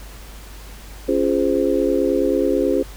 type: chord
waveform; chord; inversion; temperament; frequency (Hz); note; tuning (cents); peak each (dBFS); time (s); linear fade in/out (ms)
sine; Db major seventh; none; just; 277.2 / 346.5 / 415.8 / 519.7; Db4 / F4 / Ab4 / C5; 0 / -14 / +2 / -12; -21; 1.08-2.83; 10
effects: added 50 Hz sine -36 dBFS peak until 2.96 s + pink hiss -42 dBFS RMS until 2.96 s